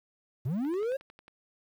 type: linear sweep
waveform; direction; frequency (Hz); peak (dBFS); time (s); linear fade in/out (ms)
triangle; up; 110 to 554.4; -26; 0.45-0.97; 10
type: click train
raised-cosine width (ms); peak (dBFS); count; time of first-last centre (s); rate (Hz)
0.3; -35; 8; 0.65-1.281; 11.1
effects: 10-bit

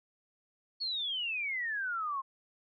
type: exponential sweep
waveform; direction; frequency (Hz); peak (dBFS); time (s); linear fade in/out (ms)
sine; down; 4435 to 1049; -32; 0.8-2.22; 20
effects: none

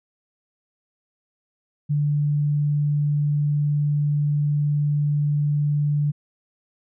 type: tone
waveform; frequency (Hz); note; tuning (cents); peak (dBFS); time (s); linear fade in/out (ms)
sine; 146.83; D3; 0; -18; 1.89-6.12; 20
effects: none

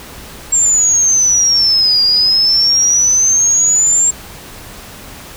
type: exponential two-way sweep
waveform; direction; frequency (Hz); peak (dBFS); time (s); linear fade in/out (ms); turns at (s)
sine; down then up; 7459 to 4800 to 7459; -8; 0.52-4.11; 10; 2.03
effects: pink hiss -33 dBFS RMS until 5.36 s

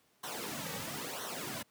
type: noise with flanger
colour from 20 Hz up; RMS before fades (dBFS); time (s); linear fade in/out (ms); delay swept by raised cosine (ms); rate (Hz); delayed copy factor
pink; -40; 0.23-1.63; 10; 0.41 to 2.91; 1; -0.75
effects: pink hiss -70 dBFS RMS until 1.7 s + high-pass 150 Hz 12 dB/octave

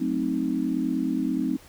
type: chord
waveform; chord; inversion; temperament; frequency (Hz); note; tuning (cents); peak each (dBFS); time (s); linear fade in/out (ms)
sine; F# diminished seventh; none; equal; 185 / 220 / 261.6 / 311.1; F#3 / A3 / C4 / Eb4; 0 / 0 / 0 / 0; -32 / -31 / -26 / -28; 0-1.57; 10
effects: pink hiss -51 dBFS RMS until 1.68 s

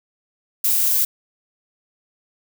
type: noise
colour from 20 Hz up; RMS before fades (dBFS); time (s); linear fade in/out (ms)
violet; -18; 0.64-1.05; 5
effects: none

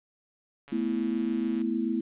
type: click train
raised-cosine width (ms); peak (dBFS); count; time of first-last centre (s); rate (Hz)
0.3; -33; 133; 0.68-1.616; 141
type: chord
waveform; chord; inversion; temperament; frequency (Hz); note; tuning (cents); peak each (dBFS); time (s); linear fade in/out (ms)
sine; A suspended second; none; equal; 220 / 246.9 / 329.6; A3 / B3 / E4; 0 / 0 / 0; -30; 0.72-2.01; 5
effects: resampled to 8000 Hz + 10-bit

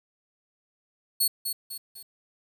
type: tone with echo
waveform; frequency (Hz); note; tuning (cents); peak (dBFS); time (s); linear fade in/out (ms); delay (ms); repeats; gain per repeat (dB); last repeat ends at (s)
10% pulse; 4369; C#8; -26; -14; 1.2-1.28; 10; 250; 3; -7; 2.03
effects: 9-bit

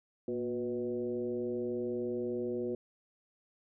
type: tone with frequency modulation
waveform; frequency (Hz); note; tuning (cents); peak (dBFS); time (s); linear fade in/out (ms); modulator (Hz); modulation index
sine; 364.8; F#4; -24; -32; 0.28-2.75; 2; 127; 1.1
effects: none

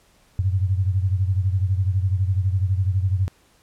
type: beating tone pair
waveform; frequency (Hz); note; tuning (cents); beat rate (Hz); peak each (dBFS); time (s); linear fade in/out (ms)
sine; 92.5 / 104.5; F#2 / G#2; 0 / +11; 12; -19 / -24; 0.39-3.28; 0
effects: pink hiss -58 dBFS RMS until 3.62 s + low-pass 12000 Hz 12 dB/octave

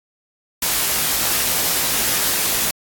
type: noise with comb filter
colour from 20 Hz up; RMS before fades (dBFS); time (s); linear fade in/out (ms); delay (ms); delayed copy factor
white; -19; 0.62-2.71; 5; 18; +0.55
effects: AAC 64 kbps

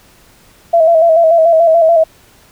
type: tone with vibrato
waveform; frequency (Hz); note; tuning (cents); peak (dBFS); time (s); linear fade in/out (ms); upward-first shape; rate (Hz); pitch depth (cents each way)
sine; 659; E5; -1; -5; 0.73-2.04; 10; square; 6.9; 47
effects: pink hiss -46 dBFS RMS until 2.51 s

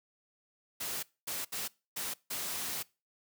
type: noise bursts at uneven times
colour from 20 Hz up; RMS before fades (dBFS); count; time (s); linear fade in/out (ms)
white; -37; 5; 0.8-1.03 / 1.27-1.45 / 1.52-1.68 / 1.96-2.14 / 2.3-2.83; 10
effects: noise-tail reverb RT60 0.3 s tail -23 dB re dry + high-pass 100 Hz 12 dB/octave

